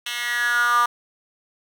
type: tone with high-pass filter sweep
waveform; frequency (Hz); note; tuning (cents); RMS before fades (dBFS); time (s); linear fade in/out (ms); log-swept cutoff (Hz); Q
10% pulse; 240.2; B3; -48; -21; 0.06-0.86; 5; 2500 to 1100; 7.3
effects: none